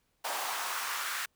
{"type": "noise with high-pass filter sweep", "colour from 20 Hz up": "pink", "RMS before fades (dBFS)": -35, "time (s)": [0.24, 1.26], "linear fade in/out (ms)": 10, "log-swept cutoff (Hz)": [760, 1500], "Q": 2.2, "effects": ["pink hiss -75 dBFS RMS until 1.35 s"]}